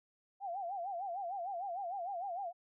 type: tone with vibrato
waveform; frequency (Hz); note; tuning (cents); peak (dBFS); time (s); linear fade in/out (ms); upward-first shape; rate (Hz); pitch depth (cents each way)
sine; 740; F#5; 0; -37; 0.4-2.53; 50; sine; 6.6; 160
effects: none